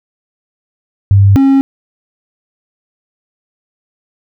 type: tone pair in turn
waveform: sine / triangle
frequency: 99 / 271.6 Hz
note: G2 / C#4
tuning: +18 / -35 cents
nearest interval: octave + perfect fourth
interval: 1747 cents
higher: second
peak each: -3 dBFS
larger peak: neither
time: 1.11-1.36 / 1.36-1.61 s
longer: neither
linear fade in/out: 0 ms
effects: none